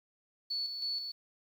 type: tone with tremolo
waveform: sine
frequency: 4435 Hz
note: C#8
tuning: in tune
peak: -32 dBFS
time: 0.5-1.12 s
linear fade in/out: 10 ms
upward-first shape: square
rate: 3.1 Hz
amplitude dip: 45%
effects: 10-bit